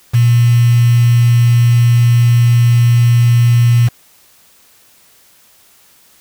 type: tone with quantisation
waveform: sine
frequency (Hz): 119.2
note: A#2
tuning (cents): +39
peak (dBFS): -6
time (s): 0.13-3.89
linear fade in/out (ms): 20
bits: 4
effects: white hiss -48 dBFS RMS until 6.2 s